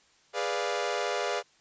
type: chord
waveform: sawtooth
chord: G# diminished seventh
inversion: none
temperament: equal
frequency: 415.3 / 493.9 / 587.3 / 698.5 Hz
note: G#4 / B4 / D5 / F5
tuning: 0 / 0 / 0 / 0 cents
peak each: -30 dBFS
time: 0.33-1.43 s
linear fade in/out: 50 ms
effects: white hiss -63 dBFS RMS until 1.6 s + resampled to 16000 Hz